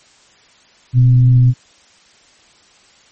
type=tone with frequency modulation; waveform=sine; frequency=123.47 Hz; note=B2; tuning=in tune; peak=-6 dBFS; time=0.93-1.54 s; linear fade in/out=50 ms; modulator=137 Hz; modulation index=0.22; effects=white hiss -49 dBFS RMS until 3.11 s + MP3 32 kbps